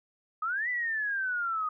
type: exponential two-way sweep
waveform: sine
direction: up then down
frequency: 1234 to 2007 to 1234 Hz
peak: -28 dBFS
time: 0.42-1.69 s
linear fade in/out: 5 ms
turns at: 0.69 s
effects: none